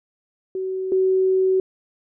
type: tone pair in turn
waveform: sine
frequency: 377 / 377 Hz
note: F#4 / F#4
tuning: +32 / +32 cents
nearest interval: unison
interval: 0 cents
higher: neither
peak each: -23 / -15 dBFS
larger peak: second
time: 0.55-0.92 / 0.92-1.6 s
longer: second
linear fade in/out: 2 ms
effects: none